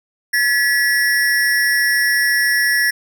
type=ring-modulated tone; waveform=square; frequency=1823 Hz; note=A#6; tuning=39 cents flat; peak=-11 dBFS; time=0.33-2.91 s; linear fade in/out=10 ms; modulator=117 Hz; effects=none